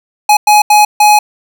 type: tone bursts at uneven times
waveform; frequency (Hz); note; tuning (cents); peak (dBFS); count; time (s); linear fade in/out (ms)
square; 840; G#5; +19; -4; 4; 0.29-0.37 / 0.47-0.62 / 0.7-0.85 / 1-1.19; 5
effects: none